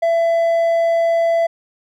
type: tone with hard clipping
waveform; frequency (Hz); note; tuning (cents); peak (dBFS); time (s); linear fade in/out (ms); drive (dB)
sine; 669; E5; +25; -14; 0.02-1.47; 10; 3
effects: none